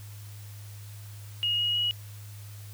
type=tone with pitch steps; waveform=sine; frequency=2872 / 2890 / 2909 Hz; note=F7 / F#7 / F#7; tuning=+48 / -41 / -30 cents; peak=-24 dBFS; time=1.43-1.91 s; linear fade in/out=0 ms; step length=160 ms; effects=added 103 Hz sine -41 dBFS peak until 2.73 s + white hiss -52 dBFS RMS until 2.73 s